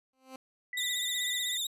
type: tone with exponential growth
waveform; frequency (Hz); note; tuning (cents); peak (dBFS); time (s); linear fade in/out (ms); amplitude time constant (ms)
15% pulse; 261.6; C4; 0; -34; 0.13-0.36; 2; 49
type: tone with tremolo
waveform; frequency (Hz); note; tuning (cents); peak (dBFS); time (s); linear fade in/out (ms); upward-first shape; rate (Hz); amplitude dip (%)
sine; 1982; B6; +6; -35; 0.73-1.57; 2; square; 2.3; 30
type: tone with vibrato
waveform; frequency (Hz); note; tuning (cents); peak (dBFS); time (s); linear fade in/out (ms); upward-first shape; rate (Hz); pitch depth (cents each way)
sawtooth; 3664; A#7; -31; -28; 0.77-1.67; 5; triangle; 16; 83
effects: resampled to 32000 Hz